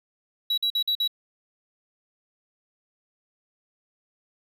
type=tone bursts; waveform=triangle; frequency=3900 Hz; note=B7; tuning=23 cents flat; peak=-20 dBFS; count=5; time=0.5-1.077 s; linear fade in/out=5 ms; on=77 ms; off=48 ms; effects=none